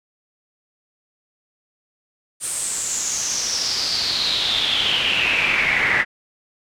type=noise with band-pass filter sweep; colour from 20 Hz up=brown; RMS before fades=-21 dBFS; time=2.4-6.05 s; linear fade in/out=50 ms; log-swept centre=9000 to 1900 Hz; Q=7; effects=none